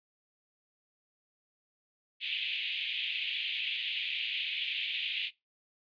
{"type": "band-pass noise", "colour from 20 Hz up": "pink", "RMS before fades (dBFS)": -35, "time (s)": [2.2, 5.31], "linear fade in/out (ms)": 50, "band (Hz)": [2400, 3500], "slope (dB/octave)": 48, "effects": ["noise-tail reverb RT60 0.2 s tail -20 dB re dry", "resampled to 11025 Hz"]}